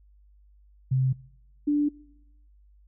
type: tone pair in turn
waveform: sine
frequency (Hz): 130.81 / 293.1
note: C3 / D4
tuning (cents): 0 / -3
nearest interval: octave + major second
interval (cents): 1397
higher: second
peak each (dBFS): -20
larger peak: neither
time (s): 0.91-1.13 / 1.67-1.89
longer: neither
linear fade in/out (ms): 10
effects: noise-tail reverb RT60 0.9 s tail -23 dB re dry + added 50 Hz sine -54 dBFS peak until 2.87 s